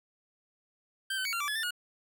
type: tone with pitch steps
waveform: 25% pulse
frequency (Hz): 1565 / 1524 / 2242 / 1380 / 1164 / 1706 / 1785 / 1446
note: G6 / G6 / C#7 / F6 / D6 / G#6 / A6 / F#6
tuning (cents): -3 / -49 / +19 / -21 / -16 / +46 / +24 / -40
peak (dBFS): -27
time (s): 1.1-1.708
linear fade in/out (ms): 5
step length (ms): 76
effects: none